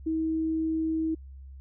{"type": "tone", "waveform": "sine", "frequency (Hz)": 319.9, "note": "D#4", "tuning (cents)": 48, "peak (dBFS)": -25, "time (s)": [0.06, 1.15], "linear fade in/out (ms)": 10, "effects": ["added 67 Hz sine -42 dBFS peak until 1.6 s"]}